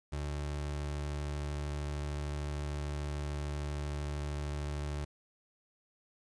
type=tone; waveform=30% pulse; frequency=73.2 Hz; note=D2; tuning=5 cents flat; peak=-32 dBFS; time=0.12-5.05 s; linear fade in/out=10 ms; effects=resampled to 22050 Hz + 10-bit